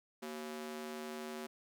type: ring-modulated tone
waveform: sawtooth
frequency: 306.7 Hz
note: D#4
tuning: 25 cents flat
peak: -35 dBFS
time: 0.22-1.47 s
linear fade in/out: 10 ms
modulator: 73.7 Hz
effects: none